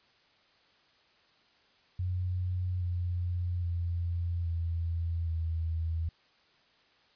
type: tone with pitch steps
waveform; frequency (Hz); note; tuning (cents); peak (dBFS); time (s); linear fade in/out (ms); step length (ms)
sine; 90.7 / 88.37 / 86.11 / 83.9 / 81.74; F#2 / F2 / F2 / E2 / E2; -34 / +21 / -24 / +31 / -14; -29; 1.99-6.09; 5; 820
effects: white hiss -65 dBFS RMS until 7.15 s + resampled to 11025 Hz